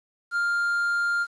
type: tone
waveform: triangle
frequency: 1400 Hz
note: F6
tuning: 4 cents sharp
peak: -20 dBFS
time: 0.31-1.27 s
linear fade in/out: 50 ms
effects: resampled to 22050 Hz + 9-bit